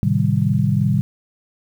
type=chord; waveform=sine; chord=A half-diminished seventh; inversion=none; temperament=equal with one note detuned; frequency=110 / 132.56 / 155.56 / 196 Hz; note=A2 / C3 / Eb3 / G3; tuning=0 / +23 / 0 / 0 cents; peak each=-20 dBFS; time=0.03-1.01 s; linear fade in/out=0 ms; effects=8-bit